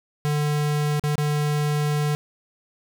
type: tone with dropouts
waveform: square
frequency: 148.5 Hz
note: D3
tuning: 20 cents sharp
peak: -21 dBFS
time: 0.25-2.15 s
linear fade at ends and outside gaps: 0 ms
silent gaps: 0.996-1.038 / 1.155-1.18 s
effects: none